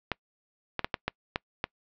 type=clicks; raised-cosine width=0.3 ms; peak=-11 dBFS; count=7; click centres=0.117 / 0.793 / 0.845 / 0.942 / 1.08 / 1.359 / 1.641 s; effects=noise-tail reverb RT60 0.1 s tail -26 dB re dry + low-pass 4000 Hz 12 dB/octave